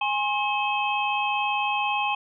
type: tone cluster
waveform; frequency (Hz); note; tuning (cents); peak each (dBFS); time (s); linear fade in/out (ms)
sine; 827 / 1069 / 2569 / 3152; G#5 / C6 / E7 / G7; -8 / +37 / -45 / +9; -26 / -29 / -27 / -34; 0.01-2.15; 5
effects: none